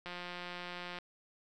click train, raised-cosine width 0.3 ms, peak -27 dBFS, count 165, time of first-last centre 0.06-0.987 s, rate 177 Hz, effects none

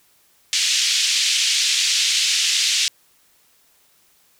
pink band-pass noise, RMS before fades -19 dBFS, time 0.53-2.88 s, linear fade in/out 0 ms, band 2700 to 7100 Hz, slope 24 dB/octave, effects white hiss -58 dBFS RMS until 4.39 s

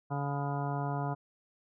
harmonic tone with a mistuned harmonic, 142.1 Hz, C#3, 43 cents sharp, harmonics 1 / 2 / 3 / 4 / 5 / 6 / 7 / 9 / 10, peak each -33 / -41 / -43 / -47 / -38 / -44 / -41 / -46 / -49 dBFS, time 0.1-1.15 s, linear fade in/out 20 ms, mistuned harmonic 9, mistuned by -50 cents, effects none

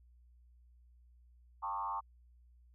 sine tone with frequency modulation, 996 Hz, B5, 14 cents sharp, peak -35 dBFS, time 1.62-2.01 s, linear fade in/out 20 ms, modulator 96.4 Hz, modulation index 1.9, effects added 60 Hz sine -60 dBFS peak until 2.74 s

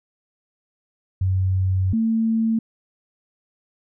sine tone pair in turn, 94 / 224.5 Hz, F#2 / A3, +28 / +35 cents, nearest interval octave + minor third, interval 1507 cents, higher second, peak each -17 dBFS, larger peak neither, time 1.21-1.93 / 1.93-2.59 s, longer first, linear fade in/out 5 ms, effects none

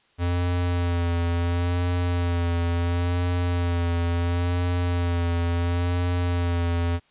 square tone with vibrato, 87 Hz, F2, 6 cents flat, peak -22 dBFS, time 0.18-7 s, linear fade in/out 50 ms, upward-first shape sine, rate 0.72 Hz, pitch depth 28 cents each way, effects white hiss -62 dBFS RMS until 7.1 s + resampled to 8000 Hz

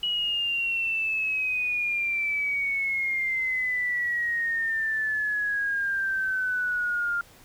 sine exponential sweep, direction down, 2927 to 1396.9 Hz, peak -24 dBFS, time 0.03-7.21 s, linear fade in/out 2 ms, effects pink hiss -53 dBFS RMS until 7.44 s

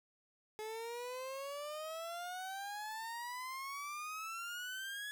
30% pulse exponential sweep, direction up, 427.1 to 1700 Hz, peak -39 dBFS, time 0.59-5.11 s, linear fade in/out 0 ms, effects none

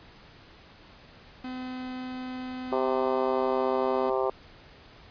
45% pulse tone, 255 Hz, C4, 44 cents flat, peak -34 dBFS, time 1.44-4.1 s, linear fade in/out 5 ms
harmonic tone, 130.81 Hz, C3, in tune, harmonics 3 / 4 / 5 / 6 / 7 / 8 / 9, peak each -28 / -30 / -32 / -34 / -35 / -36 / -37 dBFS, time 2.72-4.3 s, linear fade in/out 2 ms
effects pink hiss -52 dBFS RMS until 5.1 s + resampled to 11025 Hz

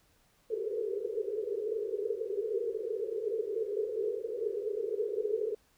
pink band-pass noise, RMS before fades -34 dBFS, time 0.5-5.55 s, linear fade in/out 5 ms, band 400 to 470 Hz, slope 96 dB/octave, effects pink hiss -68 dBFS RMS until 5.77 s

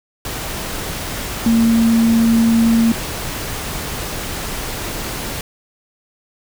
sine tone in noise, 228.8 Hz, A#3, 32 cents flat, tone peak -10 dBFS, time 1.46-2.92 s, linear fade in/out 2 ms, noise pink, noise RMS -25 dBFS, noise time 0.25-5.41 s, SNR +12 dB, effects none

